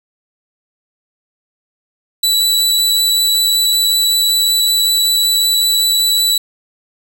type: tone with vibrato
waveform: sawtooth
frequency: 3951 Hz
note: B7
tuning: in tune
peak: -8 dBFS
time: 2.23-6.38 s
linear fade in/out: 5 ms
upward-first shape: sine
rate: 5.3 Hz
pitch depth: 8 cents each way
effects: none